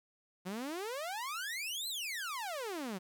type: exponential two-way sweep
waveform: sawtooth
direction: up then down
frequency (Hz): 174.61 to 4200 to 174.61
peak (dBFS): -34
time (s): 0.45-2.99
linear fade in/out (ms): 20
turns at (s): 1.88
effects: 11-bit

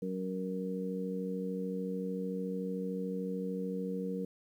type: harmonic tone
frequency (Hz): 93.5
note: F#2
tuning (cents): +19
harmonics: 2 / 3 / 4 / 5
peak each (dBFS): -36 / -42 / -49 / -38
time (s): 0.02-4.25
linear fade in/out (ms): 5
effects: 11-bit

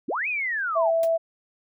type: linear two-way sweep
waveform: sine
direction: up then down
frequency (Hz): 172.8 to 2574 to 726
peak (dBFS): -24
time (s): 0.08-0.91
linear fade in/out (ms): 10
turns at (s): 0.28
type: tone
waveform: sine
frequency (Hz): 659.3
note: E5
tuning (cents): 0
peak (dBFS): -19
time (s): 0.75-1.18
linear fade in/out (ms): 20
type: noise with exponential decay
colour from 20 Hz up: white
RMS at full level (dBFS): -34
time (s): 1.03-1.11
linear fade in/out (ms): 2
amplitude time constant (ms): 16
effects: none

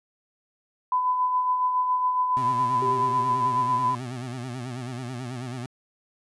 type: tone with tremolo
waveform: sine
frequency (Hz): 1004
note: B5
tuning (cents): +28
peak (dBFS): -19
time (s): 0.92-3.95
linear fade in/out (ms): 2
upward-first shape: sine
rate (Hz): 7.2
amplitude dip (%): 40
type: tone with vibrato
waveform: 25% pulse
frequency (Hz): 125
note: B2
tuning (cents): +21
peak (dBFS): -28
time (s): 2.37-5.66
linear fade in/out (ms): 0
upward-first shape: sine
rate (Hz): 9.2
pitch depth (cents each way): 100
type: tone with exponential decay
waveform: sine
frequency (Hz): 392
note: G4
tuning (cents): 0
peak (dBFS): -27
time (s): 2.82-4.39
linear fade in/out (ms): 2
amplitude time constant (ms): 340
effects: resampled to 24000 Hz

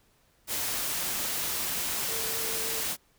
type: tone in noise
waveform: sine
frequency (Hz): 448.6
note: A4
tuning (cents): +34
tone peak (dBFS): -40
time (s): 2.07-2.84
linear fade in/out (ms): 50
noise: white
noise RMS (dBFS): -31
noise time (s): 0.47-2.97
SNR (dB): -12
effects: pink hiss -66 dBFS RMS until 3.18 s

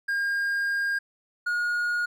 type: tone pair in turn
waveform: triangle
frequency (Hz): 1614 / 1437.9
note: G#6 / F#6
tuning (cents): -50 / -50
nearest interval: major second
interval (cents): 200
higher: first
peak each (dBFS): -22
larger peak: neither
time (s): 0.08-0.99 / 1.46-2.06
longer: first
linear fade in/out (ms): 10
effects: none

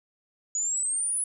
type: exponential sweep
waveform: sine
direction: up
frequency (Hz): 6810 to 10300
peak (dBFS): -25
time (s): 0.55-1.24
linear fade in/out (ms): 2
effects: none

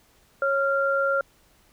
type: tone pair together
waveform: sine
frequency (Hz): 550 / 1385.9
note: C#5 / F6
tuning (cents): -14 / -14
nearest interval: octave + major third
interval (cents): 1600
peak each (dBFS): -23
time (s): 0.42-1.21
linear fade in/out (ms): 2
effects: pink hiss -60 dBFS RMS until 1.72 s

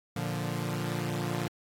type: chord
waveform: sawtooth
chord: Bb major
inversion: none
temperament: equal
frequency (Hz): 116.54 / 146.83 / 174.61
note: Bb2 / D3 / F3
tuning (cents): 0 / 0 / 0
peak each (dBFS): -31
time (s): 0.16-1.48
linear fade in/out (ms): 5
effects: AAC 48 kbps

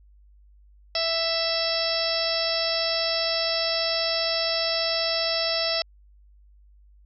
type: harmonic tone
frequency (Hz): 661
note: E5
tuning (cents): +5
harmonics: 1 / 2 / 3 / 4 / 5 / 6 / 7 / 8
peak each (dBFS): -28 / -36 / -35 / -34 / -35 / -32 / -31 / -27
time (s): 0.95-5.82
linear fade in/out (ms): 2
effects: added 50 Hz sine -51 dBFS peak until 7.05 s

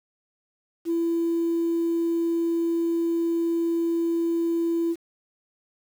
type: tone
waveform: sine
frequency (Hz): 335.1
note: E4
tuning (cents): +29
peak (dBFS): -20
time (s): 0.85-4.96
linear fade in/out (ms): 50
effects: tanh soft clip ceiling -18 dBFS + 8-bit

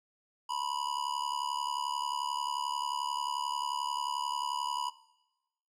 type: tone with amplitude modulation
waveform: square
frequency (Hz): 980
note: B5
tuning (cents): -14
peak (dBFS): -29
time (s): 0.49-4.9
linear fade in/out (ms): 10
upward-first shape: sine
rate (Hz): 71.3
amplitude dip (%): 95
effects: noise-tail reverb RT60 1.0 s tail -18 dB re dry + low-pass 9000 Hz 12 dB/octave

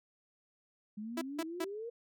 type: exponential sweep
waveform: sine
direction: up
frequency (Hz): 204.6 to 480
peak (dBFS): -39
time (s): 0.97-1.9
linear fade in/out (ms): 10
type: tone bursts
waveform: sawtooth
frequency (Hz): 329.6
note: E4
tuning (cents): 0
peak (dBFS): -30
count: 3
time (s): 1.17-1.645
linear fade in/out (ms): 5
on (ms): 45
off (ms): 170
effects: none

